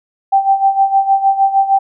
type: tone with tremolo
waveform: sine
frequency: 782 Hz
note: G5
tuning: 4 cents flat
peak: -6 dBFS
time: 0.32-1.79 s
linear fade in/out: 10 ms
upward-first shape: sine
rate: 6.5 Hz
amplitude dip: 75%
effects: none